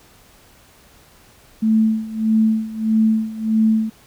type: tone with tremolo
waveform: sine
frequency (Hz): 220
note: A3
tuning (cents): 0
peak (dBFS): -11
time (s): 1.62-3.9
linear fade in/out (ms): 10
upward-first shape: sine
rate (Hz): 1.6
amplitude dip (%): 85
effects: pink hiss -50 dBFS RMS until 4.06 s